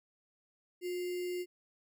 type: tone with sample-and-hold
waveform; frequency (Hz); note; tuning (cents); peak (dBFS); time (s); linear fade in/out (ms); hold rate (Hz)
sine; 358.8; F4; +47; -34; 0.81-1.46; 50; 2450
effects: none